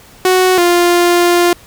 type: tone pair in turn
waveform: sawtooth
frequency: 370 / 349.5 Hz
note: F#4 / F4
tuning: 0 / +1 cents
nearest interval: minor second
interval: 99 cents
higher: first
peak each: -4 dBFS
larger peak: neither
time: 0.25-0.58 / 0.58-1.53 s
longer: second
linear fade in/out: 2 ms
effects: pink hiss -41 dBFS RMS until 1.66 s